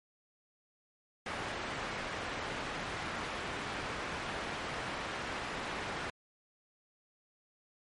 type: low-pass noise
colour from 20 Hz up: white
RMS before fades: -39 dBFS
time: 1.26-6.1 s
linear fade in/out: 2 ms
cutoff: 1900 Hz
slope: 12 dB/octave
effects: MP3 48 kbps